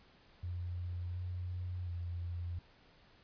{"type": "tone with pitch steps", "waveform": "sine", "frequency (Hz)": [88.3, 89.8, 86.8], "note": ["F2", "F2", "F2"], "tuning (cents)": [20, 49, -10], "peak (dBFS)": -37, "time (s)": [0.43, 2.59], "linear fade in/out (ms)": 5, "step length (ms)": 720, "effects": ["pink hiss -64 dBFS RMS until 3.23 s", "resampled to 11025 Hz"]}